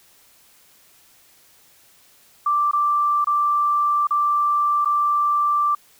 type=tone with dropouts; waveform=sine; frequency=1174.7 Hz; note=D6; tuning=in tune; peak=-16 dBFS; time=2.46-5.75 s; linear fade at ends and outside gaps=5 ms; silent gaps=2.713-2.732 / 3.245-3.27 / 4.071-4.107 / 4.848-4.856 s; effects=white hiss -54 dBFS RMS until 5.99 s